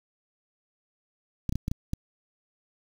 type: clicks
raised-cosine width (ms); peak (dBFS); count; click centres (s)
5; -16; 6; 1.493 / 1.525 / 1.556 / 1.681 / 1.715 / 1.934
effects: 7-bit